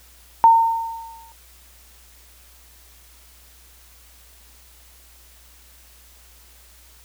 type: tone with exponential decay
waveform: sine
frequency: 912 Hz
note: A#5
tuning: 38 cents flat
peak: -6 dBFS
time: 0.44-1.32 s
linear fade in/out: 0 ms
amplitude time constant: 190 ms
effects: added 60 Hz sine -51 dBFS peak until 7.04 s + white hiss -51 dBFS RMS until 7.04 s